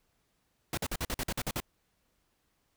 pink noise bursts, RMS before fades -33 dBFS, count 10, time 0.73-1.602 s, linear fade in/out 2 ms, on 44 ms, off 48 ms, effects pink hiss -75 dBFS RMS until 2.76 s

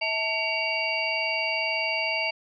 sine tone cluster, 646 / 890 / 2261 / 2774 / 4648 Hz, E5 / A5 / C#7 / F7 / D8, -35 / +20 / +34 / -12 / -19 cents, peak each -32 / -34 / -29 / -29 / -33 dBFS, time 0.01-2.31 s, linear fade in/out 10 ms, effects none

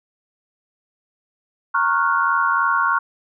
sine chord, Gb major seventh, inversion first, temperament equal with one note detuned, 932.3 / 1097.3 / 1396.9 / 1480 Hz, Bb5 / Db6 / F6 / Gb6, 0 / -18 / 0 / 0 cents, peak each -24 / -19 / -20 / -24 dBFS, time 1.74-2.99 s, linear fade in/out 10 ms, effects none

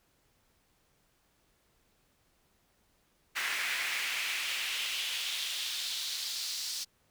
brown noise with high-pass filter sweep, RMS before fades -35 dBFS, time 3.35-6.85 s, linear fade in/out 20 ms, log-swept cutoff 1900 to 4900 Hz, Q 2.3, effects pink hiss -71 dBFS RMS until 7.1 s

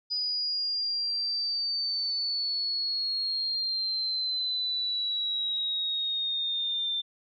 sine exponential sweep, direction down, 4960 to 3566 Hz, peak -27 dBFS, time 0.1-7.02 s, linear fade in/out 20 ms, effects none

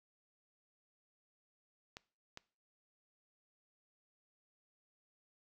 clicks, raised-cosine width 0.2 ms, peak -29 dBFS, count 2, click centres 1.969 / 2.374 s, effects noise-tail reverb RT60 0.4 s tail -21 dB re dry

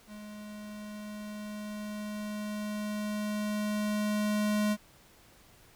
square tone with level ramp, 210 Hz, G#3, 19 cents sharp, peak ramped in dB -44 to -26 dBFS, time 0.07-4.77 s, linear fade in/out 50 ms, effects pink hiss -59 dBFS RMS until 5.75 s

